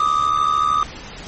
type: ring-modulated tone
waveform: triangle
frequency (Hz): 1215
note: D#6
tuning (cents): -42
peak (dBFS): -10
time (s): 0-0.83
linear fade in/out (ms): 0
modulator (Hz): 36.6
effects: pink hiss -35 dBFS RMS until 1.27 s + MP3 32 kbps